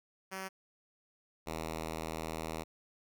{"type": "tone pair in turn", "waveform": "5% pulse", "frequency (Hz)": [190.5, 80.1], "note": ["G3", "E2"], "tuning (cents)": [-49, -49], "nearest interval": "octave + minor third", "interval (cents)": 1500, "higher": "first", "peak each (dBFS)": [-28, -26], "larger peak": "second", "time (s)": [[0.31, 0.49], [1.46, 2.64]], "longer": "second", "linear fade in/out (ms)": 20, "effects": []}